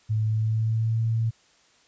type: tone with pitch glide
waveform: sine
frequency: 108.8 to 113.22 Hz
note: A2 to A2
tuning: -19 to +50 cents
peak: -21 dBFS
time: 0.09-1.31 s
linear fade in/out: 20 ms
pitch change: +69 cents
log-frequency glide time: 0.25-0.99 s
effects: white hiss -60 dBFS RMS until 1.87 s + resampled to 16000 Hz